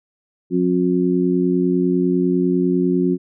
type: harmonic tone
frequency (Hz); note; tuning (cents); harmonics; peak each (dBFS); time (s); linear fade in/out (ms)
90; F#2; -47; 2 / 3 / 4; -19 / -19 / -19; 0.5-3.18; 50
effects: none